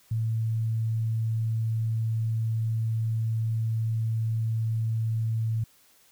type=tone; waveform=sine; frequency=112.2 Hz; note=A2; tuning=34 cents sharp; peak=-24 dBFS; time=0.11-5.64 s; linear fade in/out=5 ms; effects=white hiss -60 dBFS RMS until 6.11 s